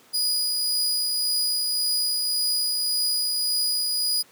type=tone with tremolo; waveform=sawtooth; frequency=4918 Hz; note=D#8; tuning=21 cents flat; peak=-18 dBFS; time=0.13-4.23 s; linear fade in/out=20 ms; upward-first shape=triangle; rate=1.8 Hz; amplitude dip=25%; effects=pink hiss -54 dBFS RMS until 4.31 s + high-pass 200 Hz 12 dB/octave